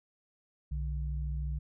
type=tone pair together; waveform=sine; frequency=62.3 / 148.18 Hz; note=B1 / D3; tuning=+16 / +16 cents; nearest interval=octave + minor third; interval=1500 cents; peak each=-32 / -39 dBFS; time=0.71-1.59 s; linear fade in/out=10 ms; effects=none